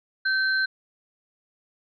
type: tone pair together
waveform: sine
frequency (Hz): 1544 / 4125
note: G6 / C8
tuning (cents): -27 / -25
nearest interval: octave + perfect fourth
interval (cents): 1702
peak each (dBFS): -21 / -30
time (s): 0.25-0.66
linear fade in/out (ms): 10
effects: none